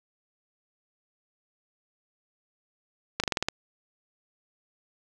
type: slowing click train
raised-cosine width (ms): 0.2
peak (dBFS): -8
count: 7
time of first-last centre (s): 3.2-3.485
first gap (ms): 37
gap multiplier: 1.1
effects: none